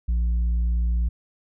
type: tone with tanh clipping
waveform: triangle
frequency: 58.2 Hz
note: A#1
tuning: 2 cents flat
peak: -20 dBFS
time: 0.08-1.09 s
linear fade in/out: 10 ms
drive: 8 dB
effects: none